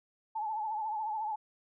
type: tone with vibrato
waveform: sine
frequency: 864 Hz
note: A5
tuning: 32 cents flat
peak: -32 dBFS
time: 0.35-1.36 s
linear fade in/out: 10 ms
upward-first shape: triangle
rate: 14 Hz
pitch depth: 78 cents each way
effects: none